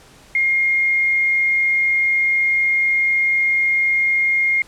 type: tone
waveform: sine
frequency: 2132 Hz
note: C7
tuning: 32 cents sharp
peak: -14 dBFS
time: 0.35-4.62 s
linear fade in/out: 2 ms
effects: pink hiss -47 dBFS RMS until 4.67 s + low-pass 10000 Hz 12 dB/octave